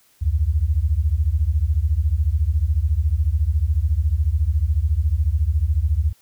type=beating tone pair; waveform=sine; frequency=69.3 / 83.3 Hz; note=C#2 / E2; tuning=0 / +19 cents; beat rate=14 Hz; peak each=-19 dBFS; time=0.21-6.13 s; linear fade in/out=20 ms; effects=white hiss -58 dBFS RMS until 6.21 s